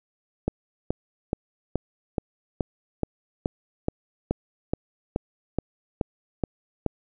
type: click train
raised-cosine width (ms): 2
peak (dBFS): -10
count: 16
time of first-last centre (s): 0.48-6.863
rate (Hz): 2.35
effects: none